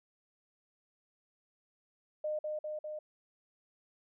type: tone with echo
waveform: sine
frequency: 610 Hz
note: D#5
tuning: 34 cents flat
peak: -32 dBFS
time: 2.24-2.39 s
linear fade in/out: 5 ms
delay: 200 ms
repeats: 3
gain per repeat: -2 dB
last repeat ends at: 2.99 s
effects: none